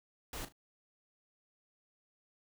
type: noise with echo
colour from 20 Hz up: pink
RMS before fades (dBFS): -42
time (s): 0.33-0.45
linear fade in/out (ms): 2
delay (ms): 37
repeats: 2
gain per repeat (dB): -12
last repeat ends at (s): 0.524
effects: none